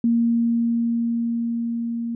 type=tone with level ramp; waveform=sine; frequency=233.1 Hz; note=A#3; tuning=in tune; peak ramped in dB=-15 to -24 dBFS; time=0.04-2.15 s; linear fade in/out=2 ms; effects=none